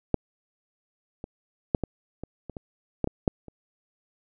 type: clicks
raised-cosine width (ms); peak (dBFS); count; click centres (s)
2; -7 / -22 / -7 / -14 / -22 / -23 / -23 / -10 / -15 / -7 / -29; 11; 0.143 / 1.241 / 1.748 / 1.837 / 2.236 / 2.497 / 2.568 / 3.043 / 3.074 / 3.278 / 3.483
effects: none